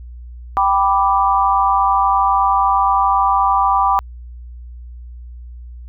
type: chord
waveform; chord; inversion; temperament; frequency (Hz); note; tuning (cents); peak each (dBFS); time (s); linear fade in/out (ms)
sine; G major; none; equal; 784 / 987.8 / 1174.7; G5 / B5 / D6; 0 / 0 / 0; -16; 0.57-3.99; 0
effects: added 60 Hz sine -31 dBFS peak until 5.88 s